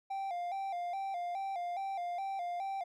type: tone with vibrato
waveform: triangle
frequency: 740 Hz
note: F#5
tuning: in tune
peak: -33 dBFS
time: 0.1-2.84 s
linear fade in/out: 10 ms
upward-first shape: square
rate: 2.4 Hz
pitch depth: 92 cents each way
effects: none